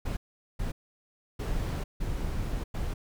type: noise bursts at uneven times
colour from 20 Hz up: brown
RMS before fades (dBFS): -31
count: 5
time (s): 0.05-0.17 / 0.59-0.72 / 1.39-1.84 / 2-2.64 / 2.74-2.94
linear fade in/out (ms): 10
effects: none